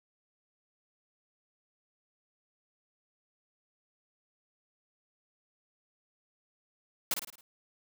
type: noise with echo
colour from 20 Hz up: white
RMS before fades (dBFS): -29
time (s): 7.11-7.14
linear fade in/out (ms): 2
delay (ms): 54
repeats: 5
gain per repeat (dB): -6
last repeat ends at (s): 7.41
effects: none